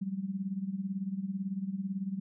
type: tone with tremolo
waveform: sine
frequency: 193.1 Hz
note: G3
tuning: 26 cents flat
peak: -29 dBFS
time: 0.01-2.2 s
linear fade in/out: 10 ms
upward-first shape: sine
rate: 18 Hz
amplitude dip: 75%
effects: none